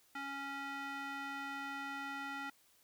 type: tone with band-pass filter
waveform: square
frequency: 277.2 Hz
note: C#4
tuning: in tune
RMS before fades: -43 dBFS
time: 0.15-2.5 s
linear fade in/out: 5 ms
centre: 1600 Hz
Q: 1.5
effects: white hiss -69 dBFS RMS until 2.83 s